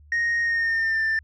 sine tone with pitch glide, 1864.7 to 1780.5 Hz, A#6 to A6, 0 to +20 cents, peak -18 dBFS, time 0.12-1.19 s, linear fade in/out 2 ms, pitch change -80 cents, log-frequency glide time 0.42-1.03 s, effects tanh soft clip ceiling -19 dBFS + added 74 Hz sine -48 dBFS peak until 1.23 s

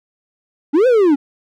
triangle linear two-way sweep, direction up then down, 265.3 to 526 to 265.3 Hz, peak -7 dBFS, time 0.73-1.16 s, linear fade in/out 20 ms, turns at 0.87 s, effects none

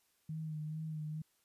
sine tone with vibrato, 155.56 Hz, D#3, in tune, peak -38 dBFS, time 0.29-1.22 s, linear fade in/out 5 ms, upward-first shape sine, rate 2.3 Hz, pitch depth 33 cents each way, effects white hiss -75 dBFS RMS until 1.44 s + resampled to 32000 Hz

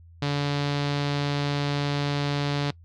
sawtooth tone with low-pass filter, 143.6 Hz, D3, 39 cents flat, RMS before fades -26 dBFS, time 0.22-2.71 s, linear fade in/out 5 ms, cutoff 4200 Hz, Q 2.4, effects noise-tail reverb RT60 0.1 s tail -23 dB re dry + added 84 Hz sine -47 dBFS peak until 2.84 s

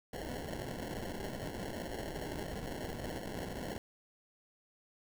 blue noise with sample-and-hold, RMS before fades -41 dBFS, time 0.13-3.78 s, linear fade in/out 2 ms, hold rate 1225 Hz, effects none

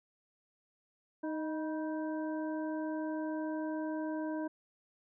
harmonic tone with a mistuned harmonic, 311.1 Hz, D#4, in tune, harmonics 1 / 2 / 3 / 5, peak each -35 / -41 / -45 / -49 dBFS, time 1.23-4.48 s, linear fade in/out 10 ms, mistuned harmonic 3, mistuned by +59 cents, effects none

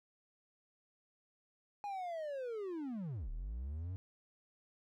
triangle linear two-way sweep, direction down then up, 830.6 to 34.4 to 96.4 Hz, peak -37 dBFS, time 1.84-3.96 s, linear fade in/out 0 ms, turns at 3.3 s, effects none

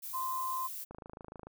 violet noise, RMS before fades -42 dBFS, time 0.02-0.85 s, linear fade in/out 20 ms
sine tone, 1038 Hz, C6, 14 cents flat, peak -33 dBFS, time 0.13-0.68 s, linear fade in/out 20 ms
click train, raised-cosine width 1 ms, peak -32 dBFS, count 16, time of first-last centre 0.91-1.47 s, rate 26.8 Hz
effects none

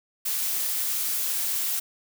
blue noise, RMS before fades -27 dBFS, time 0.25-1.8 s, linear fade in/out 10 ms, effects none

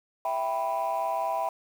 sine chord, E minor, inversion none, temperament equal, 659.3 / 784 / 987.8 Hz, E5 / G5 / B5, 0 / 0 / 0 cents, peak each -29 dBFS, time 0.25-1.49 s, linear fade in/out 2 ms, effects tanh soft clip ceiling -21 dBFS + 8-bit

